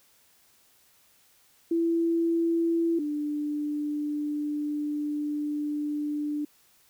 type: tone pair in turn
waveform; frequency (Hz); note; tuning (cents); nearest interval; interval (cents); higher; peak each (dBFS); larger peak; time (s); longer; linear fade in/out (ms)
sine; 334 / 296.1; E4 / D4; +23 / +14; major second; 209; first; -22 / -27; first; 1.71-2.99 / 2.99-6.45; second; 5
effects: white hiss -62 dBFS RMS until 6.89 s